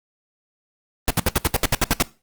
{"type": "noise bursts", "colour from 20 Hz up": "pink", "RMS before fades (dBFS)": -17, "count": 11, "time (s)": [1.08, 2.024], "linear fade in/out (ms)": 0, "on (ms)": 24, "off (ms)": 68, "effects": ["noise-tail reverb RT60 0.3 s tail -19 dB re dry", "Opus 24 kbps"]}